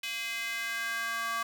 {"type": "tone with high-pass filter sweep", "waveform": "square", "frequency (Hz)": 229.5, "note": "A#3", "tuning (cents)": -27, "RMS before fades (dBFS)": -34, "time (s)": [0.03, 1.43], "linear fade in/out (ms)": 5, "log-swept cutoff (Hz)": [2600, 1200], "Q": 3, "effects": ["9-bit"]}